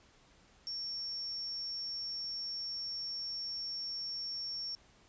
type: tone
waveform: sine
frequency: 5480 Hz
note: F8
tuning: 34 cents flat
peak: -37 dBFS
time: 0.67-4.75 s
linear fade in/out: 0 ms
effects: pink hiss -64 dBFS RMS until 5.08 s + resampled to 16000 Hz